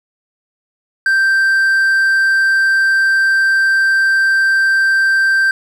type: tone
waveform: triangle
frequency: 1568 Hz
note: G6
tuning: in tune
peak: -8 dBFS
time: 1.06-5.51 s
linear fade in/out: 2 ms
effects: none